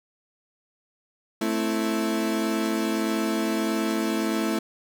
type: chord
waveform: 35% pulse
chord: A minor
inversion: none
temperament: equal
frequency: 220 / 261.6 / 329.6 Hz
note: A3 / C4 / E4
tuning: 0 / 0 / 0 cents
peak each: -25 / -30 / -25 dBFS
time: 1.41-4.59 s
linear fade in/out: 5 ms
effects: none